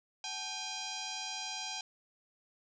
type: tone with frequency modulation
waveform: sine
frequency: 854 Hz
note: G#5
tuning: 48 cents sharp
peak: -37 dBFS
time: 0.24-1.81 s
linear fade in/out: 2 ms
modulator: 807 Hz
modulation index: 7
effects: none